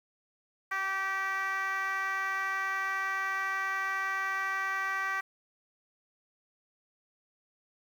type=tone with frequency modulation; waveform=sine; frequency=1547 Hz; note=G6; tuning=23 cents flat; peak=-27 dBFS; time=0.71-5.21 s; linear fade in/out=10 ms; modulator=388 Hz; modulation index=1.5; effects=tanh soft clip ceiling -28 dBFS + 9-bit